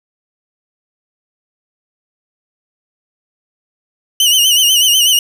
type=tone with vibrato; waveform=sawtooth; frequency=2960 Hz; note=F#7; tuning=in tune; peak=-5 dBFS; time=4.2-5.19 s; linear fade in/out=2 ms; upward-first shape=sine; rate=8.1 Hz; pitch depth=84 cents each way; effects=none